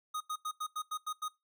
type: tone bursts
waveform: square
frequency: 1244.5 Hz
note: D#6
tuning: in tune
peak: -35 dBFS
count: 8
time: 0.14-1.284 s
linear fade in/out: 10 ms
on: 66 ms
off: 88 ms
effects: noise-tail reverb RT60 0.2 s tail -20 dB re dry